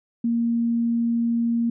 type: tone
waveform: sine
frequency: 233.3 Hz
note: A#3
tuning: 2 cents sharp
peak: -19 dBFS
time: 0.24-1.7 s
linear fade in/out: 5 ms
effects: none